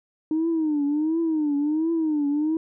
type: tone with vibrato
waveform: sine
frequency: 308.1 Hz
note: D#4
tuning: 17 cents flat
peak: -19 dBFS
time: 0.31-2.57 s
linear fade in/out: 2 ms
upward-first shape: triangle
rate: 1.4 Hz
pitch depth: 150 cents each way
effects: tanh soft clip ceiling -17 dBFS